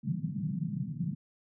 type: band-pass noise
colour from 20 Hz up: white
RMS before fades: -34 dBFS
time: 0.03-1.15 s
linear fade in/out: 20 ms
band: 130 to 200 Hz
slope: 48 dB/octave
effects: none